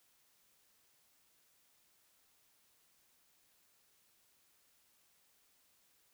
silence, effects white hiss -72 dBFS RMS until 6.13 s

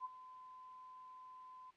sine tone with ADSR envelope, 1021 Hz, C6, 43 cents flat, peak -39 dBFS, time 0-1.71 s, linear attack 49 ms, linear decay 23 ms, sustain -14 dB, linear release 13 ms, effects white hiss -70 dBFS RMS until 1.76 s + low-pass 3000 Hz 12 dB/octave

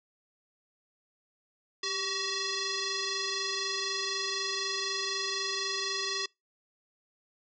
sine tone with frequency modulation, 392 Hz, G4, in tune, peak -30 dBFS, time 1.83-6.26 s, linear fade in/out 5 ms, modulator 760 Hz, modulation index 7.1, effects noise-tail reverb RT60 0.2 s tail -25 dB re dry

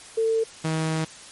sine / sawtooth tone pair in turn, 448.5 / 159.17 Hz, A4 / D#3, +33 / +40 cents, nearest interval octave + tritone, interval 1793 cents, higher first, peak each -19 dBFS, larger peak neither, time 0.17-0.44 / 0.64-1.05 s, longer second, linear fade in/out 10 ms, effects white hiss -44 dBFS RMS until 1.31 s + MP3 48 kbps

